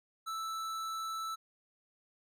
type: tone with tanh clipping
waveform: sine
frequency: 1318.5 Hz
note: E6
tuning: in tune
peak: -38 dBFS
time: 0.26-1.36 s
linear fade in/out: 20 ms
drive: 18 dB
effects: none